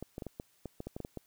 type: clicks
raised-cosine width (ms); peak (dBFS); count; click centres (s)
2; -26; 12; 0.026 / 0.181 / 0.222 / 0.267 / 0.399 / 0.657 / 0.804 / 0.87 / 0.965 / 1.003 / 1.049 / 1.173
effects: white hiss -69 dBFS RMS until 1.26 s